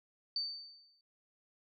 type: tone with exponential decay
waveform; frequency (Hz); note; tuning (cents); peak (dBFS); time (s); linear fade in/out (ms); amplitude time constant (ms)
sine; 4575; D8; -46; -31; 0.36-1.01; 2; 140
effects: none